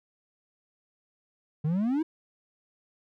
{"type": "exponential sweep", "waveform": "triangle", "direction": "up", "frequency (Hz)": [145.6, 332], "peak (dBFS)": -22, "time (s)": [1.64, 2.03], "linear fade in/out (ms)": 10, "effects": []}